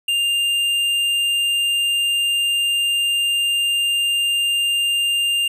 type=tone with hard clipping; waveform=sine; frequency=2800 Hz; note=F7; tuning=4 cents sharp; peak=-18 dBFS; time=0.08-5.48 s; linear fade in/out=5 ms; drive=8 dB; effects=none